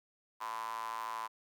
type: tone with high-pass filter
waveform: sawtooth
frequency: 112.7 Hz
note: A2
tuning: 42 cents sharp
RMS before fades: -40 dBFS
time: 0.4-1.28 s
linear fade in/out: 20 ms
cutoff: 1000 Hz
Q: 8.8
effects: none